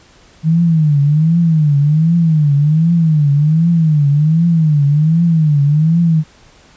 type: tone with vibrato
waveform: sine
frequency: 155.56 Hz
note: D#3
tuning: in tune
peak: -8 dBFS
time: 0.43-6.24 s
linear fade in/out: 50 ms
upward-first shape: triangle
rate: 1.3 Hz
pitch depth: 180 cents each way
effects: pink hiss -46 dBFS RMS until 6.76 s + resampled to 16000 Hz